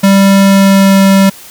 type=tone with pitch glide; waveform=square; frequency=196 to 194.53 Hz; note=G3 to G3; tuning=0 to -13 cents; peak=-4 dBFS; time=0.03-1.3 s; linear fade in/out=10 ms; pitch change=-13 cents; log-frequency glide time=0.45-1.02 s; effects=white hiss -33 dBFS RMS until 1.5 s